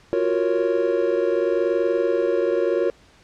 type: chord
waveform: triangle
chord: Gb major seventh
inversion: third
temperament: equal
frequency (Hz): 349.2 / 370 / 466.2 / 554.4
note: F4 / Gb4 / Bb4 / Db5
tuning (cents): 0 / 0 / 0 / 0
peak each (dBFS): -22 / -23 / -21 / -22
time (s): 0.13-2.9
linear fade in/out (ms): 0
effects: pink hiss -53 dBFS RMS until 3.23 s + low-pass 6000 Hz 12 dB/octave